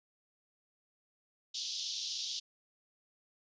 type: band-pass noise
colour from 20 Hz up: white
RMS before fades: -39 dBFS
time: 1.54-2.4 s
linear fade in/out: 10 ms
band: 3200 to 5900 Hz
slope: 48 dB/octave
effects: resampled to 16000 Hz